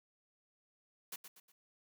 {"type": "noise with echo", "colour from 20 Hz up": "white", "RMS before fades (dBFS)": -44, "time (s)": [1.12, 1.16], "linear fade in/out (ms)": 5, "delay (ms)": 120, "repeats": 3, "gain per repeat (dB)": -8, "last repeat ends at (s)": 1.52, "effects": ["high-pass 200 Hz 12 dB/octave"]}